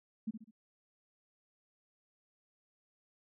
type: tone with echo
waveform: sine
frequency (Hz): 220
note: A3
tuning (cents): 0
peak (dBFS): -33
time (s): 0.27-0.31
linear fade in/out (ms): 10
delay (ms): 67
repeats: 3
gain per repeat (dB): -8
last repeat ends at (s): 0.511
effects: none